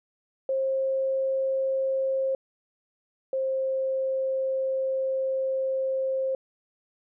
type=tone pair in turn; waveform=sine; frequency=533 / 529.6 Hz; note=C5 / C5; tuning=+32 / +21 cents; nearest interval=unison; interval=11 cents; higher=first; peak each=-23 / -24 dBFS; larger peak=first; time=0.49-2.35 / 3.33-6.35 s; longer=second; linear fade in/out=2 ms; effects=none